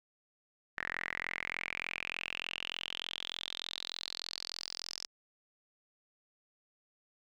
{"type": "tone with band-pass filter sweep", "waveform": "sawtooth", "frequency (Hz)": 43.36, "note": "F1", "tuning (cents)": -12, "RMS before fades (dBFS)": -41, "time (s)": [0.77, 5.07], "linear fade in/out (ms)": 10, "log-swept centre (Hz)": [1800, 5300], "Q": 7, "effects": []}